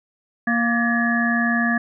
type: harmonic tone with a mistuned harmonic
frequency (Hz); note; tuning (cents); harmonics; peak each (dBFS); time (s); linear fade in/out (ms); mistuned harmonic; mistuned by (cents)
233.1; A#3; 0; 1 / 3 / 5 / 7 / 8; -20 / -27 / -30 / -21 / -31; 0.47-1.78; 5; 7; +69
effects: none